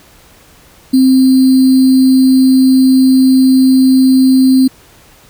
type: tone with sample-and-hold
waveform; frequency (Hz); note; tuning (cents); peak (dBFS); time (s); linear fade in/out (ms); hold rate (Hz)
sine; 261.6; C4; 0; -4; 0.93-4.68; 10; 4410
effects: pink hiss -43 dBFS RMS until 5.29 s